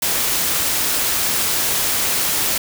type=noise; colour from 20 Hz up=white; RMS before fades=-19 dBFS; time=0.02-2.58 s; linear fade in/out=5 ms; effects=none